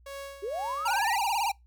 sawtooth tone with tremolo, 554.4 Hz, C#5, in tune, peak -33 dBFS, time 0.06-0.99 s, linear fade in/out 5 ms, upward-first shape sine, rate 2 Hz, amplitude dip 70%
sine linear sweep, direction up, 367.6 to 2018 Hz, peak -30 dBFS, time 0.42-1.17 s, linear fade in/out 20 ms
square tone with vibrato, 862 Hz, A5, 36 cents flat, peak -26 dBFS, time 0.85-1.52 s, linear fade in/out 10 ms, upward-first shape sine, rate 18 Hz, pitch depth 180 cents each way
effects noise-tail reverb RT60 0.2 s tail -26 dB re dry + added 60 Hz sine -55 dBFS peak until 1.66 s

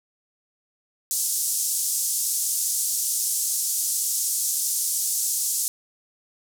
pink band-pass noise, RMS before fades -25 dBFS, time 1.11-5.68 s, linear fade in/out 0 ms, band 6300 to 13000 Hz, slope 24 dB/octave, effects none

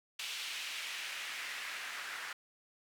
white noise with band-pass filter sweep, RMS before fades -42 dBFS, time 0.19-2.33 s, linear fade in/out 5 ms, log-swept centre 3000 to 1600 Hz, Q 1.7, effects none

